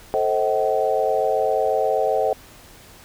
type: chord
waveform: sine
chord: A diminished seventh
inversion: none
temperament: just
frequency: 440 / 528 / 633.6 / 760.3 Hz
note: A4 / C5 / Eb5 / Gb5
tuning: 0 / +16 / +31 / +47 cents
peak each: -23 dBFS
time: 0.14-2.33 s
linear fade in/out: 0 ms
effects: pink hiss -46 dBFS RMS until 3.04 s